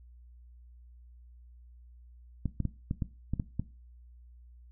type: clicks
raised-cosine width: 5 ms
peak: -18 dBFS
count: 8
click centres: 2.457 / 2.603 / 2.653 / 2.911 / 3.022 / 3.336 / 3.398 / 3.596 s
effects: noise-tail reverb RT60 0.3 s tail -17 dB re dry + added 60 Hz sine -51 dBFS peak until 4.71 s